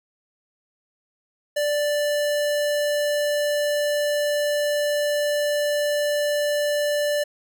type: tone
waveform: square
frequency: 587.3 Hz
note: D5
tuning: in tune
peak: -21 dBFS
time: 1.56-7.24 s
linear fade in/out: 10 ms
effects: none